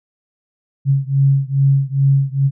sine beating tone pair, 136.5 / 138.9 Hz, C#3 / C#3, -26 / +4 cents, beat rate 2.4 Hz, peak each -14 / -15 dBFS, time 0.85-2.51 s, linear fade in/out 50 ms, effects none

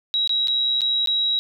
sine tone with dropouts, 3857 Hz, B7, 42 cents flat, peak -18 dBFS, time 0.14-1.39 s, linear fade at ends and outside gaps 0 ms, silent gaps 0.275-0.294 / 0.473-0.482 / 0.808-0.817 / 1.06-1.073 s, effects none

